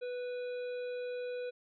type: harmonic tone with a mistuned harmonic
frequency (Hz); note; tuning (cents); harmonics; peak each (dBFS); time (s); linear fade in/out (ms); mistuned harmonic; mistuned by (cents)
493.9; B4; 0; 1 / 3 / 5 / 7 / 8; -36 / -51 / -53 / -64 / -57; 0.01-1.51; 20; 7; -48
effects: none